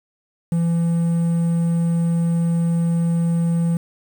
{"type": "tone", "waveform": "triangle", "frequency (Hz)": 168.3, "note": "E3", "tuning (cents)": 36, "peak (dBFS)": -14, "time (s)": [0.52, 3.77], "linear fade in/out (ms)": 2, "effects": ["7-bit"]}